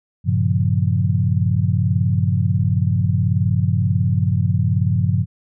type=chord; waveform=sine; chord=G half-diminished seventh; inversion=none; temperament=equal; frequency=98 / 116.54 / 138.59 / 174.61 Hz; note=G2 / Bb2 / Db3 / F3; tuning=0 / 0 / 0 / 0 cents; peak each=-18 / -21 / -21 / -22 dBFS; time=0.24-5.26 s; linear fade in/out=50 ms; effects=none